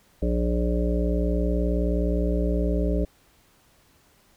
harmonic tone, 59.4 Hz, A#1, 33 cents sharp, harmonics 1 / 3 / 5 / 7 / 9 / 10, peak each -23 / -28 / -30 / -31 / -33 / -33 dBFS, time 0.22-3.05 s, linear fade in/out 5 ms, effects pink hiss -60 dBFS RMS until 4.36 s

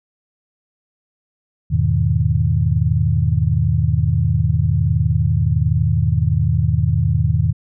sine chord, E major seventh, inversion none, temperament equal, 82.41 / 103.83 / 123.47 / 155.56 Hz, E2 / G#2 / B2 / D#3, 0 / 0 / 0 / 0 cents, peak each -19 dBFS, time 1.7-7.53 s, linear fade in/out 20 ms, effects none

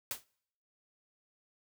white noise with exponential decay, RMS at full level -33 dBFS, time 0.11-0.24 s, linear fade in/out 1 ms, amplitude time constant 28 ms, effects noise-tail reverb RT60 0.7 s tail -26 dB re dry

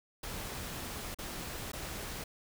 pink noise with dropouts, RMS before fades -41 dBFS, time 0.23-2.24 s, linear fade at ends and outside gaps 5 ms, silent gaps 1.146-1.186 / 1.719-1.732 s, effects none

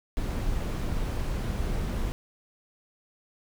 brown noise, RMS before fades -29 dBFS, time 0.17-2.12 s, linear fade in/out 0 ms, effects none

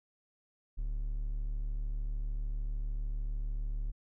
triangle tone, 36.68 Hz, D1, 1 cent flat, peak -30 dBFS, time 0.77-3.92 s, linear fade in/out 20 ms, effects none

